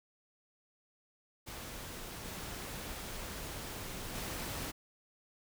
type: noise with level steps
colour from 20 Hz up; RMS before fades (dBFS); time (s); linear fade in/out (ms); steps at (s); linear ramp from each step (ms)
pink; -45 / -43 / -40; 1.46-4.72; 20; 2.24 / 4.14; 20
effects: none